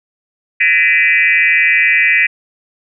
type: tone with frequency modulation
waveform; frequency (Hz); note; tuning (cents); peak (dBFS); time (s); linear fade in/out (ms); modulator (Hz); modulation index
sine; 2173; C#7; -35; -8; 0.6-2.27; 10; 161; 2.4
effects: none

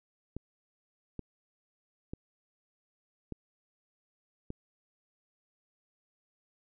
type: clicks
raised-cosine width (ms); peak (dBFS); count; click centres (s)
3; -25; 5; 0.366 / 1.193 / 2.135 / 3.323 / 4.504
effects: none

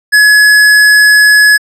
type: tone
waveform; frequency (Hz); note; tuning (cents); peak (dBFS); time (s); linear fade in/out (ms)
square; 1694; G#6; +34; -3; 0.12-1.58; 20
effects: low-pass 11000 Hz 12 dB/octave

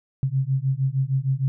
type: beating tone pair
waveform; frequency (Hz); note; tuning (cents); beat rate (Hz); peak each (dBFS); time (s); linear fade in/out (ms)
sine; 130.81 / 137.31; C3 / C#3; 0 / -16; 6.5; -23; 0.23-1.48; 0
effects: none

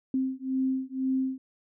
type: beating tone pair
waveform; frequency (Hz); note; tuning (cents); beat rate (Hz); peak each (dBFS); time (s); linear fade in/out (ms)
sine; 261.6 / 263.6; C4 / C4; 0 / +13; 2; -29; 0.14-1.38; 2
effects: none

